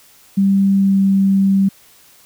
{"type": "tone with pitch glide", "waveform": "sine", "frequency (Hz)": [196, 194.76], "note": ["G3", "G3"], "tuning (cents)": [0, -11], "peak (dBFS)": -10, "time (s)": [0.37, 1.69], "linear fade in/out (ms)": 10, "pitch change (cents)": -11, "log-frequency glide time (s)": [0.75, 0.99], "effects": ["white hiss -48 dBFS RMS until 2.25 s"]}